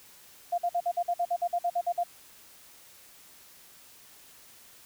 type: tone bursts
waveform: sine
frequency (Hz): 698.5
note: F5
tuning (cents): 0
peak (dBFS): -24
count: 14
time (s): 0.52-2.037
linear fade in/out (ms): 10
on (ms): 61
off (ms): 51
effects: white hiss -54 dBFS RMS until 4.85 s